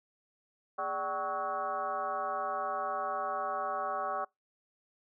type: tone with frequency modulation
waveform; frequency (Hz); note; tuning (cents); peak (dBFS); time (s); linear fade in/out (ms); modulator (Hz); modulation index
sine; 940; A#5; +14; -31; 0.78-4.25; 10; 176; 2.3
effects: noise-tail reverb RT60 0.2 s tail -26 dB re dry